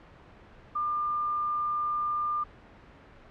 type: tone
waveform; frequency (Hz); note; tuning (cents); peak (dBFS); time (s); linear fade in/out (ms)
sine; 1200; D6; +37; -26; 0.75-2.44; 10
effects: pink hiss -52 dBFS RMS until 3.3 s + low-pass 2000 Hz 12 dB/octave